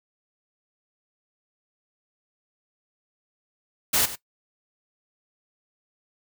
white noise with echo, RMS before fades -21 dBFS, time 3.93-4.06 s, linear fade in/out 10 ms, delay 98 ms, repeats 1, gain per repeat -14 dB, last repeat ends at 4.158 s, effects noise-tail reverb RT60 0.1 s tail -18 dB re dry

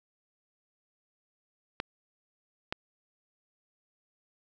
clicks, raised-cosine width 0.3 ms, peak -15 dBFS, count 2, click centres 1.801 / 2.725 s, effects none

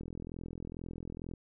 click train, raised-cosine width 3 ms, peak -29 dBFS, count 57, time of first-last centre 0.01-1.337 s, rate 42.2 Hz, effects none

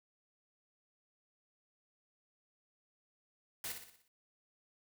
white noise with echo, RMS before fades -41 dBFS, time 3.64-3.72 s, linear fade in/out 2 ms, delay 60 ms, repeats 6, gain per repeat -6 dB, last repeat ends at 4.08 s, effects none

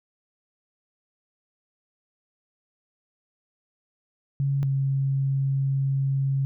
sine tone pair in turn, 138.59 / 136.29 Hz, C#3 / C#3, 0 / -29 cents, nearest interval unison, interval 29 cents, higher first, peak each -21 / -21 dBFS, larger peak neither, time 4.4-4.63 / 4.63-6.45 s, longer second, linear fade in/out 0 ms, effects none

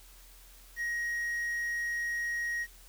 triangle tone with quantisation, 1886 Hz, A#6, 20 cents sharp, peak -29 dBFS, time 0.76-2.67 s, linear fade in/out 50 ms, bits 9, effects added 42 Hz sine -54 dBFS peak until 2.88 s + white hiss -57 dBFS RMS until 2.88 s

